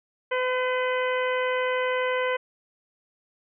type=harmonic tone with a mistuned harmonic; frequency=507 Hz; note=B4; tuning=45 cents sharp; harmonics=1 / 2 / 3 / 4 / 5 / 6; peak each=-25 / -30 / -32 / -32 / -38 / -39 dBFS; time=0.31-2.37 s; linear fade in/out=10 ms; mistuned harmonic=5; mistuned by=-20 cents; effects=none